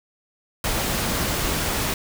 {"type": "noise", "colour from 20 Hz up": "pink", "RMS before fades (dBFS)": -24, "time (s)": [0.64, 1.94], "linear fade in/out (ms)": 2, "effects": []}